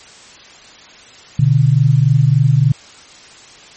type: tone pair together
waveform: sine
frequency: 123.95 / 147.4 Hz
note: B2 / D3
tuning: +7 / +7 cents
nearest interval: minor third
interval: 300 cents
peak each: -11 dBFS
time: 1.39-2.72 s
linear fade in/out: 5 ms
effects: white hiss -40 dBFS RMS until 3.76 s + MP3 32 kbps